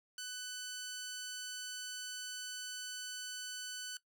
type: tone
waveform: 10% pulse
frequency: 1500 Hz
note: F#6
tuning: 23 cents sharp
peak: -33 dBFS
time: 0.18-3.97 s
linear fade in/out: 2 ms
effects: noise-tail reverb RT60 0.1 s tail -18 dB re dry